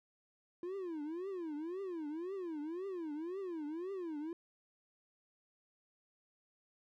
triangle tone with vibrato, 340 Hz, F4, 46 cents flat, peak -37 dBFS, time 0.63-4.33 s, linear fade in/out 2 ms, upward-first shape triangle, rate 1.9 Hz, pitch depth 290 cents each way, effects none

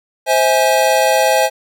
square chord, C augmented, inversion none, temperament equal with one note detuned, 523.3 / 647.9 / 830.6 Hz, C5 / E5 / G#5, 0 / -30 / 0 cents, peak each -16 dBFS, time 0.26-1.5 s, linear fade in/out 50 ms, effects none

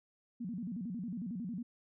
sine tone with vibrato, 207 Hz, G#3, 5 cents flat, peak -37 dBFS, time 0.4-1.63 s, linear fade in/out 10 ms, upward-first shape square, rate 11 Hz, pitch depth 240 cents each way, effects none

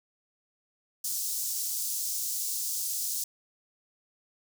pink high-pass noise, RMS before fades -32 dBFS, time 1.04-3.24 s, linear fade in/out 5 ms, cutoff 5600 Hz, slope 24 dB/octave, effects none

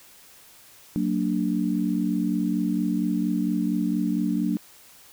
sine chord, Gb augmented, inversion none, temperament equal with one note detuned, 185 / 229.2 / 293.7 Hz, Gb3 / Bb3 / D4, 0 / -29 / 0 cents, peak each -26 dBFS, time 0.96-4.57 s, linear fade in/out 0 ms, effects white hiss -51 dBFS RMS until 5.12 s

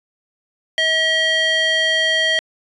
square tone with band-pass filter, 640 Hz, D#5, 49 cents sharp, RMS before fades -17 dBFS, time 0.78-2.39 s, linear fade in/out 0 ms, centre 2600 Hz, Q 7.9, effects resampled to 24000 Hz

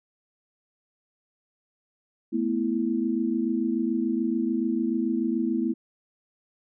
sine chord, A suspended second, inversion none, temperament equal, 220 / 246.9 / 329.6 Hz, A3 / B3 / E4, 0 / 0 / 0 cents, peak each -28 / -27 / -27 dBFS, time 2.32-5.74 s, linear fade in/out 20 ms, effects none

